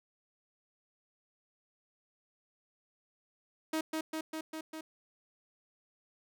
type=tone with echo; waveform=sawtooth; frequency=316.1 Hz; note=D#4; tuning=27 cents sharp; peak=-27 dBFS; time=3.73-3.81 s; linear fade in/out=5 ms; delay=200 ms; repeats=5; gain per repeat=-2 dB; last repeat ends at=4.81 s; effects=none